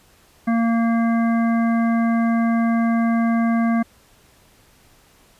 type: harmonic tone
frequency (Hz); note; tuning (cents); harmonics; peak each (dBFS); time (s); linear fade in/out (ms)
230; A#3; -23; 1 / 3 / 5 / 7 / 9; -16 / -26 / -30 / -33 / -35; 0.47-3.83; 10
effects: pink hiss -54 dBFS RMS until 5.39 s + resampled to 32000 Hz